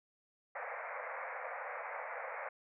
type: band-pass noise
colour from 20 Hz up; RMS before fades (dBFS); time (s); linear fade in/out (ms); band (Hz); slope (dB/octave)
pink; -43; 0.55-2.49; 5; 490 to 2300; 96
effects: none